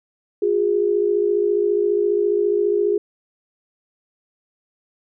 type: tone pair together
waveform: sine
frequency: 356.1 / 410.8 Hz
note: F4 / G#4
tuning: +34 / -19 cents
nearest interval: major second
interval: 247 cents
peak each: -21 / -17 dBFS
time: 0.42-2.98 s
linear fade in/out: 5 ms
effects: none